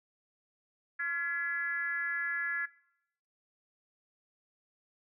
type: tone with frequency modulation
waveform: sine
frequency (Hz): 1696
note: G#6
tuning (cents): +36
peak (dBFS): -31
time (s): 0.99-2.66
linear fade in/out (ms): 10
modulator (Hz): 311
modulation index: 0.79
effects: noise-tail reverb RT60 0.7 s tail -19 dB re dry